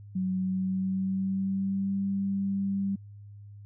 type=tone with pitch glide; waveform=sine; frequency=186.6 to 196.44 Hz; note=F#3 to G3; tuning=+15 to +4 cents; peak=-26 dBFS; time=0.15-2.96 s; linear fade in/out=10 ms; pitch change=+89 cents; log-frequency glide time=0.37-1.99 s; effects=added 102 Hz sine -44 dBFS peak until 3.65 s